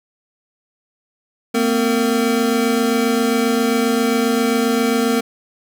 square tone cluster, 227.3 / 254.8 / 458.1 Hz, A#3 / C4 / A#4, -43 / -46 / -30 cents, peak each -20 dBFS, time 1.54-5.21 s, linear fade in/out 10 ms, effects none

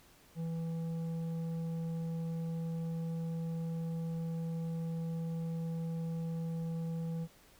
triangle tone with tanh clipping, 164.81 Hz, E3, in tune, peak -36 dBFS, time 0.35-7.28 s, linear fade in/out 50 ms, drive 12 dB, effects pink hiss -62 dBFS RMS until 7.59 s

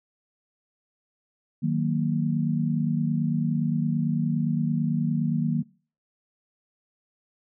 sine chord, D# minor, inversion none, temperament equal, 155.56 / 185 / 233.1 Hz, D#3 / F#3 / A#3, 0 / 0 / 0 cents, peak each -25 / -28 / -26 dBFS, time 1.62-5.63 s, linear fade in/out 20 ms, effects noise-tail reverb RT60 0.4 s tail -22 dB re dry

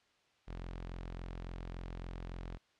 sawtooth tone, 43.56 Hz, F1, 4 cents flat, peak -38 dBFS, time 0.47-2.58 s, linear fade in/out 20 ms, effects white hiss -71 dBFS RMS until 2.79 s + low-pass 4000 Hz 12 dB/octave

